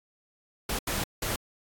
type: noise bursts at uneven times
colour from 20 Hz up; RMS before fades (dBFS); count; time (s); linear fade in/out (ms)
pink; -30; 3; 0.69-0.79 / 0.87-1.04 / 1.22-1.36; 5
effects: AAC 64 kbps